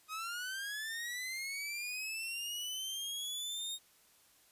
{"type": "linear sweep", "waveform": "sawtooth", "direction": "up", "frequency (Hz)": [1244.5, 3729], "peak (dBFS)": -35, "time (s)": [0.08, 3.79], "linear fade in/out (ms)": 50, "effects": ["white hiss -66 dBFS RMS until 4.51 s", "resampled to 32000 Hz"]}